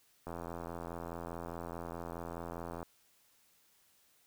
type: click train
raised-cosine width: 1 ms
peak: -28 dBFS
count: 218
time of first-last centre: 0.27-2.829 s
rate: 84.8 Hz
effects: white hiss -69 dBFS RMS until 4.26 s